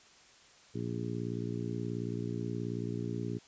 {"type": "harmonic tone", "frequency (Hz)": 58.6, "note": "A#1", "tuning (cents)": 10, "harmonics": [2, 3, 4, 5, 6, 7], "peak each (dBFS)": [-38, -40, -41, -42, -43, -43], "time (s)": [0.74, 3.39], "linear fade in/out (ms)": 20, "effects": ["white hiss -59 dBFS RMS until 3.47 s", "resampled to 16000 Hz"]}